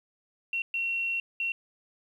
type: tone bursts at uneven times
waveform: sine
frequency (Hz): 2729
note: F7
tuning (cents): -41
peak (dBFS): -27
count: 3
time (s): 0.53-0.62 / 0.74-1.2 / 1.4-1.52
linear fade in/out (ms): 2
effects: 10-bit